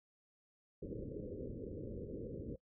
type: low-pass noise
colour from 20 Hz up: white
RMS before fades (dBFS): -45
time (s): 0.82-2.56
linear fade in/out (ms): 5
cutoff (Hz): 530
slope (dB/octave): 96
effects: noise-tail reverb RT60 0.1 s tail -20 dB re dry